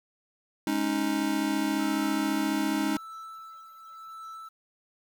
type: chord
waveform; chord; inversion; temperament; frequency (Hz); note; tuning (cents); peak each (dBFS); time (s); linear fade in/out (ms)
square; Ab suspended fourth; none; just; 207.7 / 276.9 / 311.5; Ab3 / Db4 / Eb4; 0 / -2 / +2; -33 / -31 / -29; 0.67-2.97; 2
type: tone with tremolo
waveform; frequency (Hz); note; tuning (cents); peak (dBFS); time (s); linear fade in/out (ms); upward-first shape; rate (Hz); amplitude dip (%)
triangle; 1318.5; E6; 0; -37; 1.79-4.49; 10; triangle; 0.9; 65
effects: 10-bit